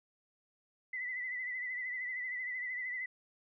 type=tone with vibrato; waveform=sine; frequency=2000 Hz; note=B6; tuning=21 cents sharp; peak=-36 dBFS; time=0.93-3.06 s; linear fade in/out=5 ms; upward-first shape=sine; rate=13 Hz; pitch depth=50 cents each way; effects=none